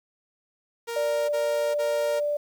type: tone bursts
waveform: sawtooth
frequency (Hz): 466.6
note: A#4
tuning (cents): +2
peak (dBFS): -26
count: 3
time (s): 0.87-2.204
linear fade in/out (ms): 20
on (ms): 420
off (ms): 37
type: tone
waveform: sine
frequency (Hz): 587.3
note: D5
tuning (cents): 0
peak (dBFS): -23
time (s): 0.96-2.37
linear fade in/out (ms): 5
effects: 9-bit